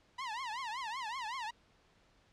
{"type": "tone with vibrato", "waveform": "sawtooth", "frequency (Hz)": 960, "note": "B5", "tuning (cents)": -49, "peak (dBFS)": -34, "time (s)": [0.18, 1.51], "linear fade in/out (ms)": 10, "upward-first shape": "triangle", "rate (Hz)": 5.3, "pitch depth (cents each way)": 250, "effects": ["pink hiss -68 dBFS RMS until 2.32 s", "low-pass 5000 Hz 12 dB/octave"]}